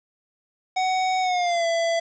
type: tone with pitch glide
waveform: square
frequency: 747 to 669.4 Hz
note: F#5 to E5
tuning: +16 to +26 cents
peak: -21 dBFS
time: 0.76-2 s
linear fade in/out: 10 ms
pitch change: -190 cents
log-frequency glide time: 1.21-1.66 s
effects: resampled to 16000 Hz + 8-bit